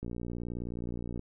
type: click train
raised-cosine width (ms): 3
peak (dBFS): -25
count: 70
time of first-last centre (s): 0.03-1.194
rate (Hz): 59.3
effects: none